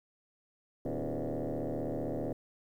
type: tone with frequency modulation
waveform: sine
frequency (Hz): 128.8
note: C3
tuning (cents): -27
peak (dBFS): -31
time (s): 0.85-2.33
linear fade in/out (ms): 5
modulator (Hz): 75.5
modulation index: 6.9
effects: tanh soft clip ceiling -29 dBFS + 11-bit